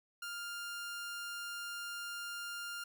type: tone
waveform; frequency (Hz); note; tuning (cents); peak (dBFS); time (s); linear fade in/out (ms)
sawtooth; 1400; F6; +4; -37; 0.22-2.84; 5
effects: none